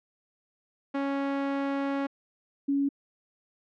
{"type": "tone pair in turn", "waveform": ["sawtooth", "sine"], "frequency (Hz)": [277.2, 279.6], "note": ["C#4", "C#4"], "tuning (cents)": [0, 15], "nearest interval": "unison", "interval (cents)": 15, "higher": "second", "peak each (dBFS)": -23, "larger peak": "neither", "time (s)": [[0.94, 2.07], [2.68, 2.89]], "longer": "first", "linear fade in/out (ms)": 10, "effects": ["low-pass 2000 Hz 12 dB/octave"]}